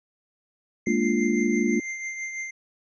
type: tone with tremolo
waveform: square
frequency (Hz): 2093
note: C7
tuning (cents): 0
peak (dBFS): -29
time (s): 0.86-2.51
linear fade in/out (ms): 10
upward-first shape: triangle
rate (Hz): 6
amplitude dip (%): 50
type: chord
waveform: sine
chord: Bb dominant seventh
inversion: third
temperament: equal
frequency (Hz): 207.7 / 233.1 / 293.7 / 349.2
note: Ab3 / Bb3 / D4 / F4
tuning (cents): 0 / 0 / 0 / 0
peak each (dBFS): -27 / -24 / -28 / -26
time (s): 0.87-1.8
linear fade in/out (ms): 2
effects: resampled to 16000 Hz